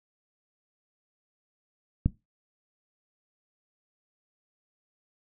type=click; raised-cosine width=5 ms; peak=-10 dBFS; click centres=2.06 s; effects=noise-tail reverb RT60 0.2 s tail -17 dB re dry